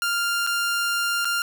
sawtooth tone with dropouts, 1396.9 Hz, F6, in tune, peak -18 dBFS, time 0.02-1.42 s, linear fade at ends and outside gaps 1 ms, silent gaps 0.466-0.472 / 1.247-1.253 s, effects none

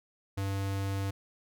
square tone, 98 Hz, G2, in tune, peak -31 dBFS, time 0.37-1.11 s, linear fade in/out 10 ms, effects none

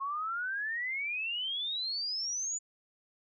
sine exponential sweep, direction up, 1077 to 7040 Hz, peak -32 dBFS, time 0-2.59 s, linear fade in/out 20 ms, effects none

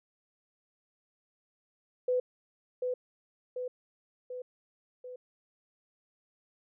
sine tone with echo, 501 Hz, B4, 25 cents sharp, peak -25 dBFS, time 2.08-2.2 s, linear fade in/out 5 ms, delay 740 ms, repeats 4, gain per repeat -4 dB, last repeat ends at 5.16 s, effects none

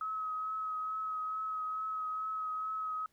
sine tone with vibrato, 1277 Hz, D#6, 45 cents sharp, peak -34 dBFS, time 0.01-3.06 s, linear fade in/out 2 ms, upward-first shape triangle, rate 2.3 Hz, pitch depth 20 cents each way, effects pink hiss -73 dBFS RMS until 3.12 s

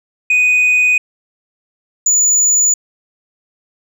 sine tone pair in turn, 2489 / 6957 Hz, D#7 / A8, 0 / -21 cents, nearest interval octave + tritone, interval 1779 cents, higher second, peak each -6 dBFS, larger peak neither, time 0.3-0.98 / 2.06-2.74 s, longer neither, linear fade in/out 5 ms, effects tanh soft clip ceiling -8 dBFS

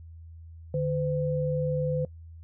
sine tone pair together, 149.5 / 508.4 Hz, D3 / C5, +31 / -50 cents, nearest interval octave + major sixth, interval 2119 cents, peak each -27 / -28 dBFS, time 0.74-2.05 s, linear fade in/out 2 ms, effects noise-tail reverb RT60 0.1 s tail -21 dB re dry + added 82 Hz sine -43 dBFS peak until 2.43 s

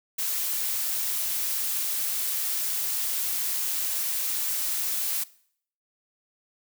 blue noise, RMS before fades -28 dBFS, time 0.18-5.24 s, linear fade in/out 10 ms, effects noise-tail reverb RT60 0.6 s tail -20 dB re dry

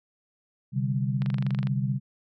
sine chord, C suspended second, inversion none, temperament equal, 130.81 / 146.83 / 196 Hz, C3 / D3 / G3, 0 / 0 / 0 cents, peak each -26 / -30 / -30 dBFS, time 0.72-2 s, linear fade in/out 50 ms
click train, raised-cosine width 0.3 ms, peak -22 dBFS, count 12, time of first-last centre 1.22-1.671 s, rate 24.4 Hz
effects none

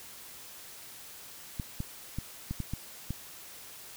clicks, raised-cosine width 5 ms, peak -21 dBFS, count 7, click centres 1.598 / 1.804 / 2.186 / 2.51 / 2.603 / 2.736 / 3.106 s, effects white hiss -48 dBFS RMS until 3.96 s

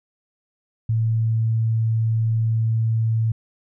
sine tone, 112.4 Hz, A2, 37 cents sharp, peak -17 dBFS, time 0.89-3.32 s, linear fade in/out 5 ms, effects none

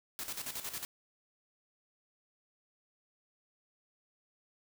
white noise with tremolo, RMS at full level -39 dBFS, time 0.19-0.85 s, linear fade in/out 0 ms, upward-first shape square, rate 11 Hz, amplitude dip 65%, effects none

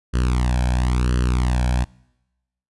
sawtooth tone with flanger, 61.74 Hz, B1, in tune, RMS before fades -19 dBFS, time 0.13-1.85 s, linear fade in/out 20 ms, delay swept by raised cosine 0.66 to 1.25 ms, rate 0.97 Hz, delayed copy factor +0.9, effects noise-tail reverb RT60 1.0 s tail -25 dB re dry + resampled to 24000 Hz

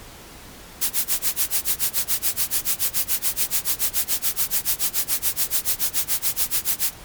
blue noise with tremolo, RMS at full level -19 dBFS, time 0.81-6.94 s, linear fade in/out 10 ms, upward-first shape sine, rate 7 Hz, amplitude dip 100%, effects pink hiss -42 dBFS RMS until 7.04 s + MP3 96 kbps

